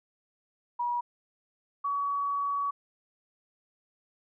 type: tone pair in turn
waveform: sine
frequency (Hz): 963 / 1131.4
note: B5 / C#6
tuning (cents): -44 / +35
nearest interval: minor third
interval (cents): 279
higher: second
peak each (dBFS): -27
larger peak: neither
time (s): 0.79-1.01 / 1.84-2.71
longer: second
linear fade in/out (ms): 10
effects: none